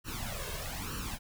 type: noise with flanger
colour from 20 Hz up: pink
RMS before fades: -38 dBFS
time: 0.04-1.19 s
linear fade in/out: 50 ms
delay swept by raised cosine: 0.69 to 1.89 ms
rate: 1.1 Hz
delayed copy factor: +0.8
effects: none